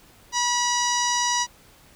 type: tone with low-pass filter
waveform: sawtooth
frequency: 970 Hz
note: B5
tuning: 31 cents flat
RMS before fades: -23 dBFS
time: 0.32-1.47 s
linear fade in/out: 50 ms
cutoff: 5900 Hz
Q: 5
effects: pink hiss -53 dBFS RMS until 1.95 s